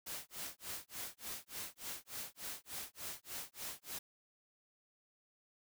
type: noise with tremolo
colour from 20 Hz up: white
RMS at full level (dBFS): -43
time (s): 0.06-3.99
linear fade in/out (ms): 10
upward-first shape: sine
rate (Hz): 3.4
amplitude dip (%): 100
effects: none